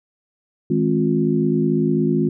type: tone cluster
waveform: sine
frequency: 159 / 210 / 266 / 354.9 Hz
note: D#3 / G#3 / C4 / F4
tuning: +38 / +19 / +29 / +28 cents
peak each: -21 dBFS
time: 0.7-2.29 s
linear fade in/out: 5 ms
effects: none